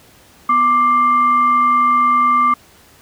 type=tone with frequency modulation; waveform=sine; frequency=1178 Hz; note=D6; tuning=5 cents sharp; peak=-10 dBFS; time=0.49-2.54 s; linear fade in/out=5 ms; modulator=930 Hz; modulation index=0.35; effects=pink hiss -47 dBFS RMS until 3.01 s + high-pass 60 Hz 12 dB/octave